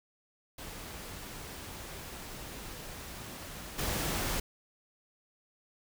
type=noise with level steps; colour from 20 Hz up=pink; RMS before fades=-44 / -33 dBFS; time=0.58-4.4 s; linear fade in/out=5 ms; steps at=3.78 s; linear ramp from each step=10 ms; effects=none